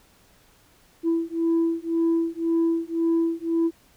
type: beating tone pair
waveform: sine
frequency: 330.7 / 332.6 Hz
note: E4 / E4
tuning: +6 / +16 cents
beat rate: 1.9 Hz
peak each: -22 dBFS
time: 1.03-3.71 s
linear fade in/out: 50 ms
effects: tanh soft clip ceiling -16 dBFS + pink hiss -58 dBFS RMS until 3.96 s